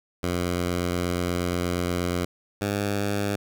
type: tone pair in turn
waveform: 10% pulse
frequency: 88.4 / 101.14 Hz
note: F2 / G#2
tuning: +22 / -45 cents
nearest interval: major second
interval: 233 cents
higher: second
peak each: -16 dBFS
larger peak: neither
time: 0.23-2.25 / 2.61-3.36 s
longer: first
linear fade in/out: 5 ms
effects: none